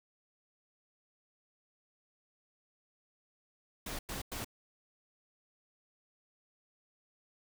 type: noise bursts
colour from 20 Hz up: pink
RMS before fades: -40 dBFS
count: 3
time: 3.86-4.446 s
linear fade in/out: 5 ms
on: 130 ms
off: 98 ms
effects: none